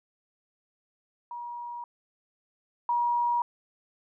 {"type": "tone pair in turn", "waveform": "sine", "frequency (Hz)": [956, 956], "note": ["A#5", "A#5"], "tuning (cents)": [43, 43], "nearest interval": "unison", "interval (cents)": 0, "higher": "neither", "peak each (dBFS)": [-35, -23], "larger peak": "second", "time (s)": [[1.31, 1.84], [2.89, 3.42]], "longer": "neither", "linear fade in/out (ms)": 2, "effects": []}